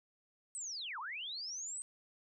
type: linear two-way sweep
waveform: sine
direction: down then up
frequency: 8372 to 873 to 8372 Hz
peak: -40 dBFS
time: 0.55-1.82 s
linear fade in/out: 0 ms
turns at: 0.99 s
effects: none